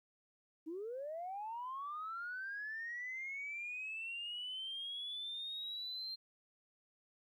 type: linear sweep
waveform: sine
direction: up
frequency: 303.1 to 4186 Hz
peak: -40 dBFS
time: 0.66-6.16 s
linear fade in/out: 20 ms
effects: tanh soft clip ceiling -36 dBFS + 13-bit